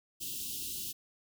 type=band-stop noise; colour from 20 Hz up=white; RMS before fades=-39 dBFS; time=0.2-0.93 s; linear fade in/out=20 ms; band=390 to 2700 Hz; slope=96 dB/octave; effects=none